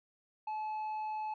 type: tone with tanh clipping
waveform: sine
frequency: 861 Hz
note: A5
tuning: 38 cents flat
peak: -36 dBFS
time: 0.47-1.34 s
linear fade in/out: 5 ms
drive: 4 dB
effects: none